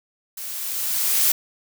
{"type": "noise with level ramp", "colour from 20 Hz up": "blue", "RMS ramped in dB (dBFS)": [-33, -17], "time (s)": [0.37, 1.32], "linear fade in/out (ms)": 5, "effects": []}